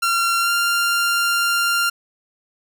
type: tone with pitch glide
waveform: sawtooth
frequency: 1372 to 1392 Hz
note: F6 to F6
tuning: -31 to -6 cents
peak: -13 dBFS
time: 0.02-1.9 s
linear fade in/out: 10 ms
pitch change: +25 cents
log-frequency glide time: 0.4-0.51 s
effects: none